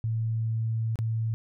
sine tone with dropouts, 112.4 Hz, A2, 37 cents sharp, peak -25 dBFS, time 0.04-1.34 s, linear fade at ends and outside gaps 0 ms, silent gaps 0.957-0.989 s, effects none

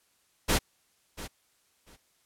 pink noise with echo, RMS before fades -24 dBFS, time 0.48-0.59 s, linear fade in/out 20 ms, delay 690 ms, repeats 2, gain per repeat -15 dB, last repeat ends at 1.97 s, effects white hiss -69 dBFS RMS until 2.25 s + low-pass 12000 Hz 12 dB/octave

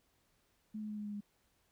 sine tone with pitch steps, 214.8 / 212.8 / 210.9 / 208.9 / 207 / 205.1 Hz, A3 / G#3 / G#3 / G#3 / G#3 / G#3, -41 / +42 / +27 / +10 / -5 / -21 cents, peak -39 dBFS, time 0.74-1.208 s, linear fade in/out 10 ms, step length 78 ms, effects pink hiss -75 dBFS RMS until 1.71 s

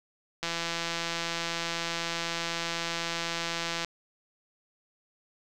click train, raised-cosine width 0.2 ms, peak -14 dBFS, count 575, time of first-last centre 0.43-3.847 s, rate 168 Hz, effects none

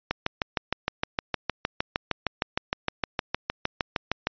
click train, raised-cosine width 0.3 ms, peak -8 dBFS, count 28, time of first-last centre 0.11-4.27 s, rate 6.49 Hz, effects resampled to 11025 Hz

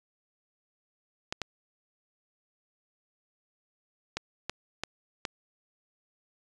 clicks, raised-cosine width 0.2 ms, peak -14 dBFS, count 6, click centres 1.325 / 1.417 / 4.17 / 4.496 / 4.836 / 5.252 s, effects resampled to 22050 Hz

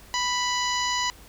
harmonic tone with a mistuned harmonic, 987.8 Hz, B5, in tune, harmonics 1 / 2 / 3 / 4 / 5 / 6 / 7, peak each -27 / -30 / -32 / -33 / -34 / -35 / -35 dBFS, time 0.14-1.1 s, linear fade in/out 0 ms, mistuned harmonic 4, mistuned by +32 cents, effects added 50 Hz sine -50 dBFS peak until 1.28 s + pink hiss -50 dBFS RMS until 1.28 s

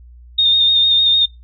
sine tone with vibrato, 3673 Hz, A#7, 26 cents flat, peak -9 dBFS, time 0.38-1.26 s, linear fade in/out 10 ms, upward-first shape square, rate 6.6 Hz, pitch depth 19 cents each way, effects noise-tail reverb RT60 0.2 s tail -20 dB re dry + added 60 Hz sine -38 dBFS peak until 1.43 s

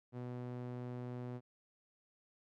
sawtooth tone with band-pass filter, 123.47 Hz, B2, in tune, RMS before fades -44 dBFS, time 0.12-1.41 s, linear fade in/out 50 ms, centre 280 Hz, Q 0.54, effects none

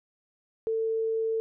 sine tone, 447.1 Hz, A4, 28 cents sharp, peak -25 dBFS, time 0.67-1.4 s, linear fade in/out 0 ms, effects none

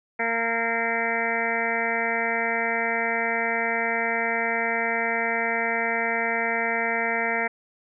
harmonic tone, 230 Hz, A#3, 23 cents flat, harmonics 1 / 2 / 3 / 4 / 6 / 7 / 8 / 9 / 10, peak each -35 / -31 / -30 / -32 / -34 / -34 / -29 / -29 / -32 dBFS, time 0.19-7.48 s, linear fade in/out 10 ms, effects none

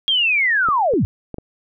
sine linear sweep, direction down, 3281 to 66.8 Hz, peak -14 dBFS, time 0.08-1.05 s, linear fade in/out 0 ms
clicks, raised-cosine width 2 ms, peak -16 dBFS, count 4, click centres 0.687 / 0.937 / 1.343 / 1.384 s
effects none

